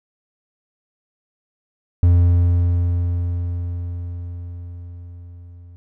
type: tone with level ramp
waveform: triangle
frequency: 87.31 Hz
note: F2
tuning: in tune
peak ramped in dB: -7 to -37 dBFS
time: 2.03-5.76 s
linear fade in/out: 0 ms
effects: none